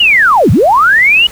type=linear two-way sweep; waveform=sine; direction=down then up; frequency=2960 to 77 to 2960 Hz; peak=-4 dBFS; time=0-1.27 s; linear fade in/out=5 ms; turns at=0.51 s; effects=pink hiss -32 dBFS RMS until 1.31 s